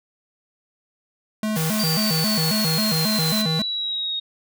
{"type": "tone with vibrato", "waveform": "square", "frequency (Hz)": 185.3, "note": "F#3", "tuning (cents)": 3, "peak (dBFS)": -22, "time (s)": [1.43, 3.62], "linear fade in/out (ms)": 2, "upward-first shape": "square", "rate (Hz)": 3.7, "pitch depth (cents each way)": 260}
{"type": "high-pass noise", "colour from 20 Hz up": "white", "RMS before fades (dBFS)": -28, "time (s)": [1.55, 3.43], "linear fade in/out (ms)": 20, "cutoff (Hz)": 570, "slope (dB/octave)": 48}
{"type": "exponential sweep", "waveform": "sine", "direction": "down", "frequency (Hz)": [4700, 3729], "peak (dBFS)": -23, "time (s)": [1.79, 4.2], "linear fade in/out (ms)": 10}
{"effects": []}